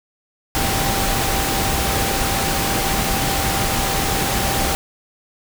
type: tone in noise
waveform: sine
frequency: 784 Hz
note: G5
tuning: in tune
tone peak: -26 dBFS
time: 0.55-4.75 s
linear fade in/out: 0 ms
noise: pink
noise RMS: -20 dBFS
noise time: 0.55-4.75 s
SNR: -9 dB
effects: none